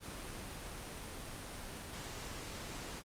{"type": "noise", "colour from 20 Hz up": "pink", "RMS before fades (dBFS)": -45, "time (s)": [0, 3.03], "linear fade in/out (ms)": 50, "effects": ["low-pass 11000 Hz 12 dB/octave", "Opus 32 kbps"]}